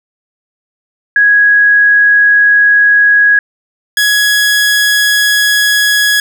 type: tone pair in turn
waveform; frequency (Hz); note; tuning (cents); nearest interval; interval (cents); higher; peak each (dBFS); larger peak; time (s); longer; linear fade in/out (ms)
sine / sawtooth; 1661.2 / 1673.7; G#6 / G#6; 0 / +13; unison; 13; second; -4; neither; 1.16-3.39 / 3.97-6.2; neither; 2
effects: none